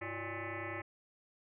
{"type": "tone with frequency modulation", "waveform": "sine", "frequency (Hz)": 830.6, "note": "G#5", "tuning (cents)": 0, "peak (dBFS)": -38, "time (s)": [0.01, 0.82], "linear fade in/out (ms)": 10, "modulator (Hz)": 233, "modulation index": 6.2, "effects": []}